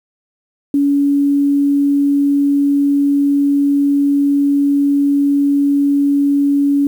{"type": "tone", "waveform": "sine", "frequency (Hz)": 283, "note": "C#4", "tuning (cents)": 36, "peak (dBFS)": -10, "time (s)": [0.74, 6.87], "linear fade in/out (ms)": 2, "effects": ["7-bit"]}